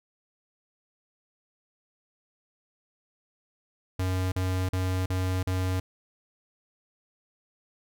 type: tone bursts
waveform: square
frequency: 92.7 Hz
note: F#2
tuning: 4 cents sharp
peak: -26 dBFS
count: 5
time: 3.99-5.8 s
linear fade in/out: 5 ms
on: 330 ms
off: 40 ms
effects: none